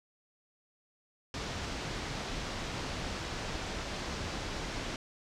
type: low-pass noise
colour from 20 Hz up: pink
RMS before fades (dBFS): -38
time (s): 1.34-4.96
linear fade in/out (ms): 2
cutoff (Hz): 6300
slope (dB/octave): 24
effects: none